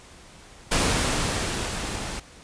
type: noise with level ramp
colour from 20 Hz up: pink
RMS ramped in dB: -21 to -33 dBFS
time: 0.71-2.2 s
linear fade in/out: 10 ms
effects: pink hiss -48 dBFS RMS until 2.43 s + resampled to 22050 Hz